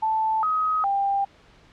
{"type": "tone with pitch steps", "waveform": "sine", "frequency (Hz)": [879, 1263, 794], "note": ["A5", "D#6", "G5"], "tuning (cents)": [-2, 26, 22], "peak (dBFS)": -20, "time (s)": [0.02, 1.25], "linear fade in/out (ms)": 10, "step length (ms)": 410, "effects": ["pink hiss -54 dBFS RMS until 1.72 s", "low-pass 4000 Hz 12 dB/octave"]}